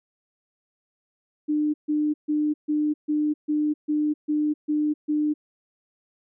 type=tone bursts; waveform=sine; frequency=300.6 Hz; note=D4; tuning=40 cents sharp; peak=-20 dBFS; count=10; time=1.48-5.34 s; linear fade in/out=20 ms; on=260 ms; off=140 ms; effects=none